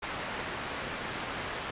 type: low-pass noise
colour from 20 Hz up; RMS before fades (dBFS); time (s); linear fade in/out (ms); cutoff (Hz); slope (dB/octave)
white; -37; 0.02-1.71; 10; 2100; 12
effects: resampled to 8000 Hz